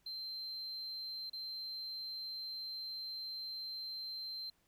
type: tone with dropouts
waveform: triangle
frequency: 4123 Hz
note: C8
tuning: 26 cents flat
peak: -39 dBFS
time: 0.06-4.5 s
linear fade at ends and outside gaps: 5 ms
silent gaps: 1.298-1.331 s
effects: tanh soft clip ceiling -36 dBFS + pink hiss -75 dBFS RMS until 4.67 s